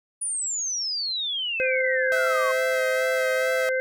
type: exponential sweep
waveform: sine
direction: down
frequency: 9790 to 1066 Hz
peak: -25 dBFS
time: 0.21-2.52 s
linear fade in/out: 10 ms
type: harmonic tone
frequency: 518 Hz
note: C5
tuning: 17 cents flat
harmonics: 1 / 3 / 4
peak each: -23 / -28 / -31 dBFS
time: 1.6-3.8 s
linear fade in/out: 0 ms
type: tone with vibrato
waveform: sawtooth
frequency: 646 Hz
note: E5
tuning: 35 cents flat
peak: -24 dBFS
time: 2.12-3.69 s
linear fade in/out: 0 ms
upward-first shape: sine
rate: 2.3 Hz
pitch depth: 33 cents each way
effects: none